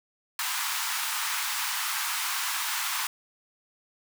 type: high-pass noise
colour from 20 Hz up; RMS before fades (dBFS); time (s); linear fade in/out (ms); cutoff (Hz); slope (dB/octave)
pink; -30; 0.39-3.07; 2; 900; 48
effects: none